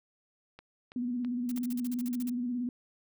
click train, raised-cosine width 0.3 ms, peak -32 dBFS, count 4, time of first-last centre 0.59-1.577 s, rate 3.04 Hz
sine tone with vibrato, 244.8 Hz, B3, 15 cents flat, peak -30 dBFS, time 0.96-2.69 s, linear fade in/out 2 ms, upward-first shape square, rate 17 Hz, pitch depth 42 cents each way
blue noise bursts, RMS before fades -44 dBFS, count 12, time 1.49-2.296 s, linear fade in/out 0 ms, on 25 ms, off 46 ms
effects none

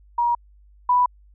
sine tone pair in turn, 952 / 987.8 Hz, A#5 / B5, +36 / 0 cents, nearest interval minor second, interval 64 cents, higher second, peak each -17 / -14 dBFS, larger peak second, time 0.18-0.35 / 0.89-1.06 s, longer neither, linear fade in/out 5 ms, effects added 50 Hz sine -49 dBFS peak until 1.34 s

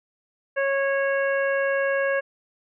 harmonic tone, 550 Hz, C#5, 14 cents flat, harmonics 1 / 2 / 3 / 4 / 5, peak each -22 / -33 / -26 / -36 / -38 dBFS, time 0.56-2.21 s, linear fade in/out 20 ms, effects none

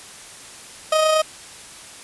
30% pulse tone with amplitude modulation, 626 Hz, D#5, 10 cents sharp, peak -11 dBFS, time 0.92-1.22 s, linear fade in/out 5 ms, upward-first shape sine, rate 29.4 Hz, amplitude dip 35%, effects white hiss -40 dBFS RMS until 2.03 s + resampled to 24000 Hz

